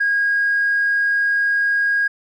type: tone with tanh clipping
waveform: triangle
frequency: 1636 Hz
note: G#6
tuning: 26 cents flat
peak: -15 dBFS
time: 0-2.08 s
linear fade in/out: 10 ms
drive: 4 dB
effects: none